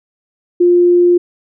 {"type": "tone", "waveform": "sine", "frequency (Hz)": 351.8, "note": "F4", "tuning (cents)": 13, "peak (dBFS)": -6, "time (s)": [0.6, 1.18], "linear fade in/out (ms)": 10, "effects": []}